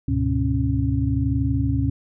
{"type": "tone cluster", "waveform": "sine", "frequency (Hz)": [71.8, 103.9, 124.9, 273.6], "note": ["D2", "G#2", "B2", "C#4"], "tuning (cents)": [-39, 1, 20, -23], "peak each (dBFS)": -24, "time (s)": [0.08, 1.9], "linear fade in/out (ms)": 5, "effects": []}